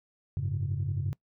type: chord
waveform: sine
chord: F# suspended second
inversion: none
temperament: equal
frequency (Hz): 92.5 / 103.83 / 138.59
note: F#2 / G#2 / C#3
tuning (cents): 0 / 0 / 0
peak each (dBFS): -32 / -32 / -31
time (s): 0.37-1.13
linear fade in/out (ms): 0
effects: noise-tail reverb RT60 0.1 s tail -23 dB re dry + tanh soft clip ceiling -22 dBFS